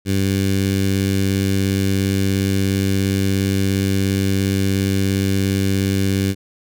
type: tone with notch filter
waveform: 15% pulse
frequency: 97.1 Hz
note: G2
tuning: 16 cents flat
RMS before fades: -18 dBFS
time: 0.05-6.35 s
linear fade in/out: 50 ms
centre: 930 Hz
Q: 0.55
effects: none